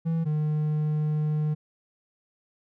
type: tone pair in turn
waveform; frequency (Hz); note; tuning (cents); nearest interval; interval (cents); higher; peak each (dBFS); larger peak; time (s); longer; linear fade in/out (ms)
triangle; 164.1 / 152.23; E3 / D#3; -8 / -38; minor second; 130; first; -21; neither; 0.05-0.25 / 0.25-1.55; second; 20
effects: none